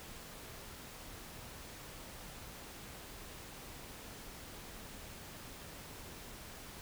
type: silence
effects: pink hiss -50 dBFS RMS until 6.81 s